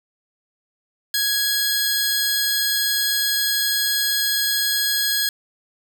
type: tone pair together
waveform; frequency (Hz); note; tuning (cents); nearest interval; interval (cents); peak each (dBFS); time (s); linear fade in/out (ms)
15% pulse; 1661.2 / 4207; G#6 / C8; 0 / +9; octave + major third; 1609; -15; 1.14-5.29; 2
effects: 8-bit